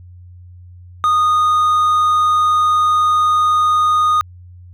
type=tone; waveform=triangle; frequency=1234 Hz; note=D#6; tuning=15 cents flat; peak=-9 dBFS; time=1.04-4.21 s; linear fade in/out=0 ms; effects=added 89 Hz sine -36 dBFS peak until 4.73 s